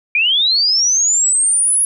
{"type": "linear sweep", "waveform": "sine", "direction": "up", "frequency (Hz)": [2352, 10590], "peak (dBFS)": -11, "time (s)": [0.15, 1.85], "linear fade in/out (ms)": 2, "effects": []}